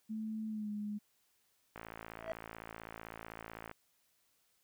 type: tone with pitch glide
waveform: sine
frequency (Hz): 218.4 to 208.4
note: A3 to G#3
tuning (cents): -13 to +6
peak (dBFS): -37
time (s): 0.09-0.99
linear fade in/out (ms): 20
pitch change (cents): -81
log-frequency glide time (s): 0.48-0.7
type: click train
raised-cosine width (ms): 0.5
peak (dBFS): -30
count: 110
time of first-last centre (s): 1.76-3.713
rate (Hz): 55.8
type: tone with exponential growth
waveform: triangle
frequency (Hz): 650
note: E5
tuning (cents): -24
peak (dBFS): -30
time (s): 2.17-2.32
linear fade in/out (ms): 0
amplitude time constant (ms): 32
effects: white hiss -75 dBFS RMS until 4.63 s